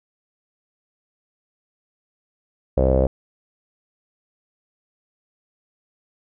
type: tone with low-pass filter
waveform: sawtooth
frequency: 65.6 Hz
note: C2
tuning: 5 cents sharp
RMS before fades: -17 dBFS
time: 2.77-3.07 s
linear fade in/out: 5 ms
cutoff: 550 Hz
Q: 8
effects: none